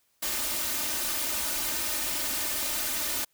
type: noise with comb filter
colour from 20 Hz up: white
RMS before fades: -30 dBFS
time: 0.22-3.25 s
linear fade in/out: 10 ms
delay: 3.3 ms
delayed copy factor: +0.8
effects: white hiss -70 dBFS RMS until 3.33 s